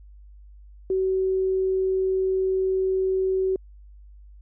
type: tone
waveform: sine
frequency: 378.2 Hz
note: F#4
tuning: 38 cents sharp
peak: -20 dBFS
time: 0.9-3.56 s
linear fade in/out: 2 ms
effects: added 50 Hz sine -44 dBFS peak until 4.41 s